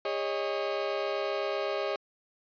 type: chord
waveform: 35% pulse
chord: Ab suspended fourth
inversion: none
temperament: equal with one note detuned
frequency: 405.1 / 554.4 / 622.3 Hz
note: Ab4 / Db5 / Eb5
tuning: -43 / 0 / 0 cents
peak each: -32 dBFS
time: 0.05-1.96 s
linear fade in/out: 2 ms
effects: resampled to 11025 Hz